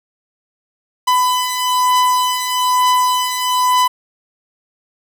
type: beating tone pair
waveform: 45% pulse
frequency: 1000 / 1001.1 Hz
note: B5 / B5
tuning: +21 / +23 cents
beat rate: 1.1 Hz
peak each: -19 / -14 dBFS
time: 1.07-3.88 s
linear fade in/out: 10 ms
effects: none